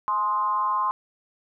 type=tone with frequency modulation; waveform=sine; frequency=1046.5 Hz; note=C6; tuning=in tune; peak=-21 dBFS; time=0.08-0.91 s; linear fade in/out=0 ms; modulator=201 Hz; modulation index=0.63; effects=none